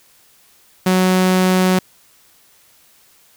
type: tone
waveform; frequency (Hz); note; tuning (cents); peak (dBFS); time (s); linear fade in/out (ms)
sawtooth; 185.1; F#3; +1; -8; 0.86-1.79; 5
effects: white hiss -52 dBFS RMS until 3.36 s